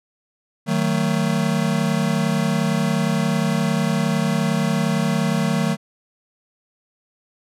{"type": "chord", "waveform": "square", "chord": "D# diminished", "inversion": "none", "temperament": "just", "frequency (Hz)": [155.56, 186.68, 224], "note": ["D#3", "F#3", "A3"], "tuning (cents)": [0, 16, 31], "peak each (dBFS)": [-23, -23, -23], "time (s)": [0.66, 5.77], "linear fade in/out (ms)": 50, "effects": ["low-pass 11000 Hz 12 dB/octave"]}